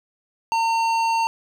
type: tone with hard clipping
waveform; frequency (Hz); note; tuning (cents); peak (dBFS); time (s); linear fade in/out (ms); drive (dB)
sine; 910; A#5; -42; -20; 0.52-1.27; 0; 12
effects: none